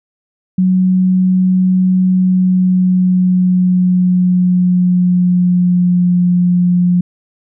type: tone with pitch glide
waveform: sine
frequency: 185 to 177.77 Hz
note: F#3 to F3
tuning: 0 to +31 cents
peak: -8 dBFS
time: 0.58-7.01 s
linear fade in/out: 5 ms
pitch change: -69 cents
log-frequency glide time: 2.06-6.17 s
effects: none